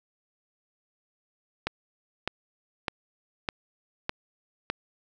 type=click train; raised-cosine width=0.3 ms; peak=-11 dBFS; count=6; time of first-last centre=1.67-4.7 s; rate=1.65 Hz; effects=none